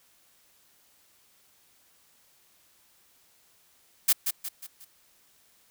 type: noise with echo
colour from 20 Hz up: blue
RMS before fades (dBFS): -20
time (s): 4.08-4.13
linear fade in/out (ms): 10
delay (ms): 180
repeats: 4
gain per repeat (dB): -7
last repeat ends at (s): 4.85
effects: white hiss -63 dBFS RMS until 5.7 s